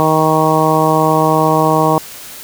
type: harmonic tone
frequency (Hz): 157.2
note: D#3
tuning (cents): +18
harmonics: 1 / 2 / 3 / 4 / 5 / 6 / 7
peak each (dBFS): -17 / -17 / -17 / -17 / -17 / -17 / -17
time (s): 0-1.98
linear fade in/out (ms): 0
effects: white hiss -32 dBFS RMS until 2.43 s